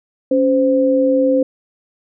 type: tone pair together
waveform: sine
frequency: 277.6 / 518 Hz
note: C#4 / C5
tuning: +3 / -17 cents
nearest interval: major seventh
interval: 1080 cents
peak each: -15 / -13 dBFS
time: 0.31-1.43 s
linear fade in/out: 5 ms
effects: none